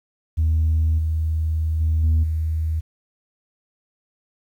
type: tone with level steps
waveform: sine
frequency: 79.4 Hz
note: D#2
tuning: 36 cents sharp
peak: -14 / -18 / -15 / -12 / -19 dBFS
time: 0.37-2.81 s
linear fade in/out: 20 ms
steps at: 0.98 / 1.8 / 2.03 / 2.23 s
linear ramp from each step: 10 ms
effects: tanh soft clip ceiling -13 dBFS + 9-bit